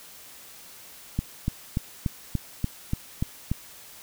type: click train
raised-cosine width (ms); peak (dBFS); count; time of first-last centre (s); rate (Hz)
5; -12; 9; 1.19-3.516; 3.44
effects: white hiss -47 dBFS RMS until 4.02 s